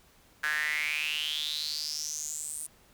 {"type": "tone with high-pass filter sweep", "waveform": "sawtooth", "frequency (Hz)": 151.6, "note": "D#3", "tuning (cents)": -45, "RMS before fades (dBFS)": -33, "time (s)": [0.43, 2.67], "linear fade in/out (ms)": 10, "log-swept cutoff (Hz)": [1600, 9400], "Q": 8.3, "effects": ["pink hiss -61 dBFS RMS until 2.93 s"]}